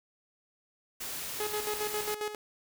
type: noise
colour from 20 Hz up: white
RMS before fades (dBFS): -38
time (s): 1-2.15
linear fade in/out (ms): 10
type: tone with tremolo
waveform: sawtooth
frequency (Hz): 421.9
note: G#4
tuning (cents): +27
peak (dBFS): -27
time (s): 1.4-2.35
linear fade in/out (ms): 2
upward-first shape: square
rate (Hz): 7.4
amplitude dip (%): 65
effects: none